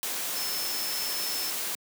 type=tone in noise; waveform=sine; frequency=5280 Hz; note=E8; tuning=2 cents sharp; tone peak=-33 dBFS; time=0.36-1.5 s; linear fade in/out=0 ms; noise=white; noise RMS=-32 dBFS; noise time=0.03-1.75 s; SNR=-4 dB; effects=high-pass 200 Hz 12 dB/octave